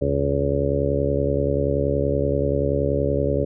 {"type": "harmonic tone with a mistuned harmonic", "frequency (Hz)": 70.5, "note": "C#2", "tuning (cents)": 30, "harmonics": [1, 2, 3, 4, 5, 6, 7, 8], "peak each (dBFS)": [-26, -26, -34, -27, -31, -25, -28, -25], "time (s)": [0.01, 3.45], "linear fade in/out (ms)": 10, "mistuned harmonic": 1, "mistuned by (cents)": 140, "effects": []}